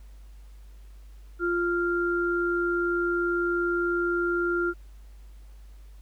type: tone pair together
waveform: sine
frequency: 347.8 / 1391 Hz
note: F4 / F6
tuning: -7 / -7 cents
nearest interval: 2 octaves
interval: 2400 cents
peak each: -25 / -27 dBFS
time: 1.39-4.74 s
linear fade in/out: 50 ms
effects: added 50 Hz sine -44 dBFS peak until 6.01 s + pink hiss -63 dBFS RMS until 6.01 s